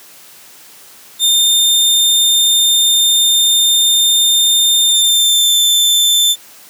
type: tone with pitch glide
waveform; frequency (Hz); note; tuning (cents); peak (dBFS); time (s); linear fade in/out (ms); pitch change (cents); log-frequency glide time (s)
sawtooth; 3617 to 3545; A7 to A7; +47 to +12; -6; 1.19-6.36; 50; -35; 4.8-5.58
effects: white hiss -40 dBFS RMS until 6.69 s + high-pass 150 Hz 12 dB/octave